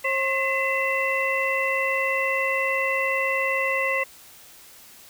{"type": "harmonic tone with a mistuned harmonic", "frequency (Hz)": 537, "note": "C5", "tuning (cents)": 45, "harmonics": [1, 2, 4, 5], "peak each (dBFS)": [-27, -29, -24, -29], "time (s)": [0.04, 4.04], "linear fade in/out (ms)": 10, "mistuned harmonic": 4, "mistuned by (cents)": -100, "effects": ["white hiss -48 dBFS RMS until 5.09 s"]}